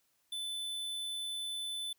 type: tone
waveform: square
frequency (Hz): 3510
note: A7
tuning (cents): -5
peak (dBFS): -37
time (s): 0.32-1.93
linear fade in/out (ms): 5
effects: white hiss -75 dBFS RMS until 1.98 s